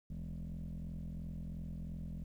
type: tone with frequency modulation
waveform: sine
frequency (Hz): 111.9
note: A2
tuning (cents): +30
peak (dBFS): -38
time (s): 0.1-2.24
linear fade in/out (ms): 5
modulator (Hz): 42.9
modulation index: 2.3
effects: tanh soft clip ceiling -39 dBFS + 12-bit